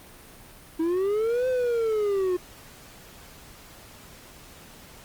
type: linear two-way sweep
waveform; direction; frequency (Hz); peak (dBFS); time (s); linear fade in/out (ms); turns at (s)
triangle; up then down; 316.4 to 517 to 354.7; -20; 0.79-2.37; 10; 1.48
effects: pink hiss -48 dBFS RMS until 5.04 s + Opus 32 kbps